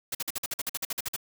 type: noise bursts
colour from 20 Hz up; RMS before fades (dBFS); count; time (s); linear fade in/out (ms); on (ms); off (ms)
white; -31; 14; 0.12-1.163; 5; 29; 49
effects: none